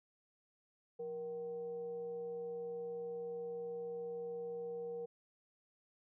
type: tone with frequency modulation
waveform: sine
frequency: 471.6 Hz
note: A#4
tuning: 20 cents sharp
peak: -40 dBFS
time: 0.99-5.06 s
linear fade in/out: 10 ms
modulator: 294 Hz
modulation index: 0.3
effects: none